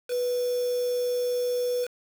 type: tone with quantisation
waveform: sine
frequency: 491.8 Hz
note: B4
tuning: 7 cents flat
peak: -24 dBFS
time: 0.08-1.88 s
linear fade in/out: 50 ms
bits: 6
effects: none